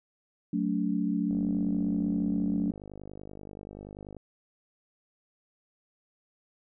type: chord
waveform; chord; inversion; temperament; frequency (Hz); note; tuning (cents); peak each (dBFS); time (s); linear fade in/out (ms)
sine; D major; first; equal with one note detuned; 185 / 220 / 286.3; F#3 / A3 / D4; 0 / 0 / -44; -30; 0.53-2.71; 5
type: click train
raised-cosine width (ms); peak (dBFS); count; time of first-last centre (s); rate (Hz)
2; -30; 145; 1.31-4.167; 50.4
effects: none